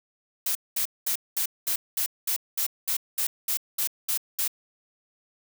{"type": "noise bursts", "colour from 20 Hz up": "blue", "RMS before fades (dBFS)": -26, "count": 14, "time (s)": [0.46, 4.478], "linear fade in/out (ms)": 5, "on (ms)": 92, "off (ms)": 210, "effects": []}